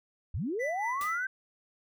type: linear sweep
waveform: sine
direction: up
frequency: 55.2 to 1577 Hz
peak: -30 dBFS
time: 0.34-1.27 s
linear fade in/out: 5 ms
type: tone with tremolo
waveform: triangle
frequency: 1988 Hz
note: B6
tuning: 11 cents sharp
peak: -31 dBFS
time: 0.59-1.26 s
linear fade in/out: 20 ms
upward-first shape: sine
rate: 4.4 Hz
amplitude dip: 65%
type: noise with exponential decay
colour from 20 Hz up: white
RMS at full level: -39 dBFS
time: 1.01-1.22 s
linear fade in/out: 1 ms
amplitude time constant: 45 ms
effects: none